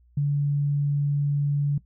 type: tone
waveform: sine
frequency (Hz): 143.7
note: D3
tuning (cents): -37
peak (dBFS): -20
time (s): 0.17-1.78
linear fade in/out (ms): 5
effects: noise-tail reverb RT60 0.1 s tail -18 dB re dry + added 60 Hz sine -55 dBFS peak until 1.85 s